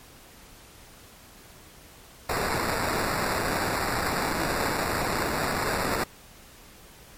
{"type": "noise with sample-and-hold", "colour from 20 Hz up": "white", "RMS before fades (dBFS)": -27, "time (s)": [2.29, 6.04], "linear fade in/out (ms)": 5, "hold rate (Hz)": 3150, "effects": ["pink hiss -50 dBFS RMS until 7.17 s", "MP3 64 kbps"]}